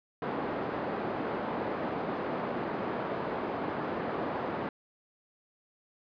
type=band-pass noise; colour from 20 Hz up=pink; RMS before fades=-34 dBFS; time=0.22-4.69 s; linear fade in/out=2 ms; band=250 to 1100 Hz; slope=12 dB/octave; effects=resampled to 11025 Hz